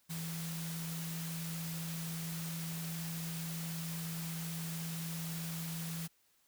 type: tone in noise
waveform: sine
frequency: 164.81 Hz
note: E3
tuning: in tune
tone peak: -39 dBFS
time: 0.09-6.08 s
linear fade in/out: 20 ms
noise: white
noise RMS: -45 dBFS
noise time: 0.09-6.08 s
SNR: +3 dB
effects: white hiss -72 dBFS RMS until 6.47 s